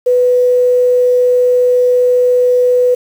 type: tone with quantisation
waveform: sine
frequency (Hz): 496.3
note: B4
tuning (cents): +8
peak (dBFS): -7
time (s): 0.06-2.95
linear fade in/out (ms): 10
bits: 6
effects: none